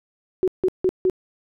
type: tone bursts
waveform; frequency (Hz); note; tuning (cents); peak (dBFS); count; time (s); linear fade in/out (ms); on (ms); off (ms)
sine; 371.3; F#4; +6; -15; 4; 0.43-1.098; 0; 47; 160
effects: none